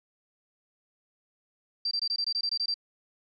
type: tone bursts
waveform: sine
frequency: 4699 Hz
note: D8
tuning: in tune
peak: -26 dBFS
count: 11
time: 1.85-2.742 s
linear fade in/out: 5 ms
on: 62 ms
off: 21 ms
effects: none